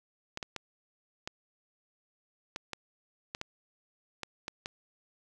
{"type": "clicks", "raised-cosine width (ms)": 0.2, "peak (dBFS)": -19, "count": 11, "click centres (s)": [0.374, 0.428, 0.563, 1.275, 2.561, 2.733, 3.349, 3.414, 4.233, 4.481, 4.659], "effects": []}